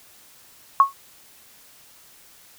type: tone with exponential decay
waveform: sine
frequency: 1100 Hz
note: C#6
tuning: 14 cents flat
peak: -6 dBFS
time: 0.8-0.93 s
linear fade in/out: 1 ms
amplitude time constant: 27 ms
effects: white hiss -51 dBFS RMS until 2.58 s